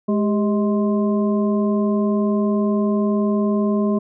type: harmonic tone with a mistuned harmonic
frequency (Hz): 209.7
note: G#3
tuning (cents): +17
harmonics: 1 / 2 / 3 / 5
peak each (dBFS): -17 / -23 / -27 / -31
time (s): 0.08-3.99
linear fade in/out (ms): 10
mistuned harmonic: 2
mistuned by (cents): -92
effects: none